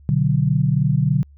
sine chord, B minor, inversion none, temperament equal, 123.47 / 146.83 / 185 Hz, B2 / D3 / F#3, 0 / 0 / 0 cents, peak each -20 / -17 / -22 dBFS, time 0.09-1.23 s, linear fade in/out 0 ms, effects added 71 Hz sine -44 dBFS peak until 1.37 s

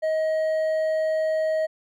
triangle tone with hard clipping, 631 Hz, D#5, 24 cents sharp, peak -22 dBFS, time 0.02-1.67 s, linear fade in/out 20 ms, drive 7 dB, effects none

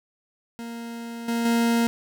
40% pulse tone with level steps, 232.8 Hz, A#3, 2 cents flat, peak -32 / -22 / -18 dBFS, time 0.59-1.87 s, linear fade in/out 0 ms, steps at 1.28 / 1.45 s, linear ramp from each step 5 ms, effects none

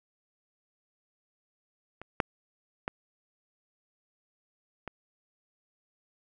clicks, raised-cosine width 0.5 ms, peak -27 / -9 / -16 / -22 dBFS, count 4, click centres 2.016 / 2.202 / 2.879 / 4.877 s, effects none

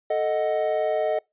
triangle chord, D# diminished, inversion second, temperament equal, 440 / 622.3 / 740 Hz, A4 / D#5 / F#5, 0 / 0 / 0 cents, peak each -25 / -21 / -27 dBFS, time 0.1-1.19 s, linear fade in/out 5 ms, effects noise-tail reverb RT60 0.2 s tail -26 dB re dry + resampled to 8000 Hz

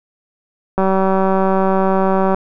click train, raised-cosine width 1 ms, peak -3 dBFS, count 300, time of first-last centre 0.78-2.345 s, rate 191 Hz, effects none

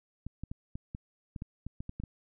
clicks, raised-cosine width 5 ms, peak -26 dBFS, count 12, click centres 0.266 / 0.436 / 0.515 / 0.755 / 0.949 / 1.362 / 1.421 / 1.666 / 1.805 / 1.894 / 2 / 2.037 s, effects none

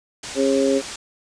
white low-pass noise, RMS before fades -34 dBFS, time 0.23-0.96 s, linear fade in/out 5 ms, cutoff 8200 Hz, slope 24 dB/octave
harmonic tone, 135.9 Hz, C#3, 34 cents flat, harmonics 2 / 3 / 4, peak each -20 / -20 / -20 dBFS, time 0.35-0.82 s, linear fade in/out 50 ms
effects resampled to 22050 Hz

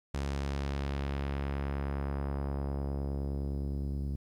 sawtooth tone with low-pass filter sweep, 69.7 Hz, C#2, 10 cents sharp, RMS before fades -34 dBFS, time 0.14-4.16 s, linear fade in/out 5 ms, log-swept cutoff 8200 to 230 Hz, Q 0.9, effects 11-bit

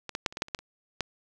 clicks, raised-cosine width 0.2 ms, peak -19 / -13 / -8 / -27 / -18 / -9 / -28 / -12 / -27 / -11 dBFS, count 10, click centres 0.093 / 0.151 / 0.262 / 0.325 / 0.371 / 0.421 / 0.484 / 0.548 / 0.59 / 1.007 s, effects none

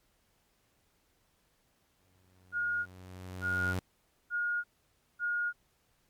sawtooth tone with exponential growth, 92.1 Hz, F#2, 7 cents flat, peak -27 dBFS, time 1.99-3.79 s, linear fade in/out 0 ms, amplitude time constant 390 ms
sine tone bursts, 1431 Hz, F6, 42 cents sharp, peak -29 dBFS, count 4, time 2.52-5.53 s, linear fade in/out 50 ms, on 340 ms, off 550 ms
effects pink hiss -72 dBFS RMS until 6.09 s + MP3 96 kbps

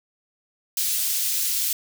white high-pass noise, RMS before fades -24 dBFS, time 0.77-1.73 s, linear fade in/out 2 ms, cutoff 3700 Hz, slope 12 dB/octave, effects none

